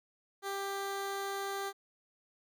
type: tone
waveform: 15% pulse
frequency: 394.6 Hz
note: G4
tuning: 11 cents sharp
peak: -29 dBFS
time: 0.42-1.73 s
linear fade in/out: 50 ms
effects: none